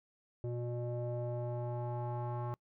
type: tone with low-pass filter sweep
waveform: square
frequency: 120.8 Hz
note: B2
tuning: 38 cents flat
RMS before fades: -38 dBFS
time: 0.44-2.54 s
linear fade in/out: 0 ms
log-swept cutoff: 480 to 1000 Hz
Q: 3.6
effects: noise-tail reverb RT60 0.1 s tail -26 dB re dry